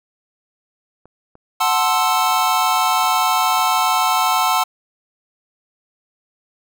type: clicks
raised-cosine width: 1 ms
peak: -31 dBFS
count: 6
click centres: 1.056 / 1.354 / 2.306 / 3.037 / 3.592 / 3.783 s
type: chord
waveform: square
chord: F# half-diminished seventh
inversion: none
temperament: equal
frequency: 740 / 880 / 1046.5 / 1318.5 Hz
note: F#5 / A5 / C6 / E6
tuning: 0 / 0 / 0 / 0 cents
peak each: -21 dBFS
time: 1.6-4.64 s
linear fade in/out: 10 ms
effects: none